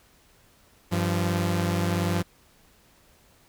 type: tone pair together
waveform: sawtooth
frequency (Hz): 96.81 / 172.5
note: G2 / F3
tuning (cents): -21 / -21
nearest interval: minor seventh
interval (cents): 1000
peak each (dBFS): -22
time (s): 0.91-2.23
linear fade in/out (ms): 20
effects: pink hiss -59 dBFS RMS until 3.48 s